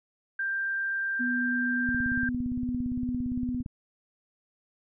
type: tone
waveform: sine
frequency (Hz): 1582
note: G6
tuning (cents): +15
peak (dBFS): -27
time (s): 0.39-2.29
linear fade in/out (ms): 5
type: tone with pitch glide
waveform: sine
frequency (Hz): 246.3 to 248.2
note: B3 to B3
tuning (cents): -5 to +9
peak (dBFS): -28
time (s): 1.19-3.63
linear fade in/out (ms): 20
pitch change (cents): +14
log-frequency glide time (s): 1.64-3.28
type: click train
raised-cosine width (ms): 5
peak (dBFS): -24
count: 32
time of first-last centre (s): 1.89-3.661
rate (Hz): 17.5
effects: none